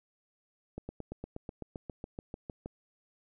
slowing click train, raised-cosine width 2 ms, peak -26 dBFS, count 15, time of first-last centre 0.78-2.659 s, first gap 110 ms, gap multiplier 1.03, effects none

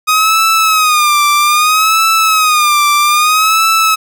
sawtooth tone with vibrato, 1244.5 Hz, D#6, in tune, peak -4 dBFS, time 0.07-3.96 s, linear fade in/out 20 ms, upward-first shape sine, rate 0.62 Hz, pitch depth 99 cents each way, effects none

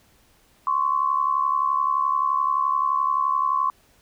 sine tone pair together, 1046.5 / 1118.1 Hz, C6 / C#6, 0 / +15 cents, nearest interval minor second, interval 115 cents, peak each -22 dBFS, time 0.67-3.7 s, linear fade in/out 2 ms, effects pink hiss -59 dBFS RMS until 4.01 s

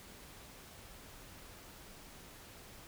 silence, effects pink hiss -54 dBFS RMS until 2.87 s

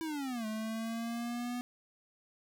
square linear two-way sweep, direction down then up, 329.6 to 215.5 to 246.3 Hz, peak -36 dBFS, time 0.01-1.61 s, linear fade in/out 0 ms, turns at 0.46 s, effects 11-bit

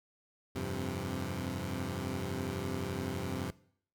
15% pulse chord, F suspended second, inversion none, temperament equal with one note detuned, 86.15 / 98 / 130.81 Hz, F2 / G2 / C3, -23 / 0 / 0 cents, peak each -33 dBFS, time 0.55-3.51 s, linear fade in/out 10 ms, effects noise-tail reverb RT60 0.6 s tail -20 dB re dry

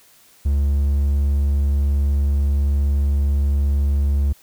triangle tone, 70.6 Hz, C#2, 32 cents sharp, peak -13 dBFS, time 0.45-4.33 s, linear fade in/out 10 ms, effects white hiss -52 dBFS RMS until 4.42 s

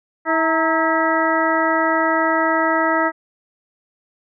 harmonic tone with a mistuned harmonic, 323.9 Hz, E4, 30 cents flat, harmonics 1 / 2 / 3 / 4 / 5 / 6, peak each -22 / -21 / -22 / -21 / -25 / -23 dBFS, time 0.25-3.12 s, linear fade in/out 50 ms, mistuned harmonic 3, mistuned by -78 cents, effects none

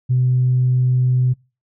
sine tone, 126.6 Hz, B2, 43 cents sharp, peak -12 dBFS, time 0.09-1.34 s, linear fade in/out 20 ms, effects noise-tail reverb RT60 0.3 s tail -25 dB re dry + tanh soft clip ceiling -8 dBFS

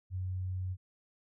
sine tone, 92.5 Hz, F#2, in tune, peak -33 dBFS, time 0.1-0.77 s, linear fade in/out 50 ms, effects none

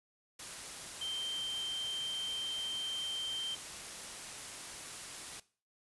sine tone in noise, 3136 Hz, G7, in tune, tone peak -36 dBFS, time 1.01-3.55 s, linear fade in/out 5 ms, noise white, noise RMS -45 dBFS, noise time 0.39-5.4 s, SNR +6 dB, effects noise-tail reverb RT60 0.4 s tail -19 dB re dry + resampled to 24000 Hz

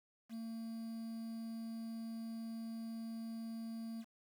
triangle tone with quantisation, 226.5 Hz, A#3, 50 cents flat, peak -40 dBFS, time 0.29-4.05 s, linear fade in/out 50 ms, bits 10, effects none

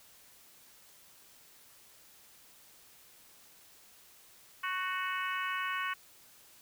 harmonic tone with a mistuned harmonic, 369 Hz, F#4, 5 cents flat, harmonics 3 / 4 / 5 / 6 / 7 / 8, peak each -36 / -38 / -40 / -42 / -43 / -44 dBFS, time 4.63-5.94 s, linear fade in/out 10 ms, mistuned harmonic 4, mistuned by +24 cents, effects white hiss -59 dBFS RMS until 6.61 s

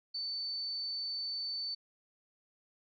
sine tone, 4523 Hz, C#8, 34 cents sharp, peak -35 dBFS, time 0.14-1.75 s, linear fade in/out 10 ms, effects none

